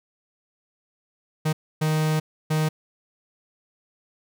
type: tone bursts at uneven times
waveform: 45% pulse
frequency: 155.56 Hz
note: D#3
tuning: in tune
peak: -20 dBFS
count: 3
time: 1.45-1.53 / 1.81-2.2 / 2.5-2.69 s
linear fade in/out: 10 ms
effects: none